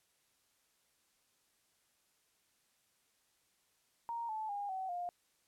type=tone with pitch steps; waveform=sine; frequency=932.3 / 869.9 / 811.6 / 757.3 / 706.6 Hz; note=A#5 / A5 / G#5 / F#5 / F5; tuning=0 / -20 / -40 / +40 / +20 cents; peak=-37 dBFS; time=4.09-5.09 s; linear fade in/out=0 ms; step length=200 ms; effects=white hiss -75 dBFS RMS until 5.47 s + low-pass 12000 Hz 12 dB/octave